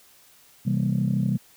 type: chord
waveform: sine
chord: C dominant seventh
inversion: none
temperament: just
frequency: 130.81 / 163.52 / 196.22 / 235.5 Hz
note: C3 / E3 / G3 / Bb3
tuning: 0 / -14 / +2 / +18 cents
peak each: -24 / -27 / -24 / -30 dBFS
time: 0.65-1.38 s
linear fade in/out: 20 ms
effects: tanh soft clip ceiling -13 dBFS + white hiss -55 dBFS RMS until 1.56 s